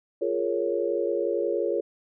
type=chord; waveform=sine; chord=Bb minor seventh; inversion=second; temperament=equal; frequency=349.2 / 415.3 / 466.2 / 554.4 Hz; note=F4 / Ab4 / Bb4 / Db5; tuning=0 / 0 / 0 / 0 cents; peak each=-29 dBFS; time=0.21-1.81 s; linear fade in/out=10 ms; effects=none